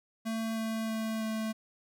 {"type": "tone with pitch steps", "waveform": "square", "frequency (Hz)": [224.1, 222.7, 221.3, 219.9], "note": ["A3", "A3", "A3", "A3"], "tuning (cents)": [32, 21, 10, -1], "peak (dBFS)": -32, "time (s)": [0.25, 1.53], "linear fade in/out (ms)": 20, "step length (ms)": 320, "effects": []}